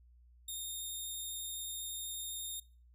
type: tone with vibrato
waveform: 10% pulse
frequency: 3677 Hz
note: A#7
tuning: 24 cents flat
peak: -33 dBFS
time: 0.48-2.6 s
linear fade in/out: 5 ms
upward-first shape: sine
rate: 12 Hz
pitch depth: 9 cents each way
effects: noise-tail reverb RT60 0.4 s tail -22 dB re dry + added 60 Hz sine -59 dBFS peak until 2.94 s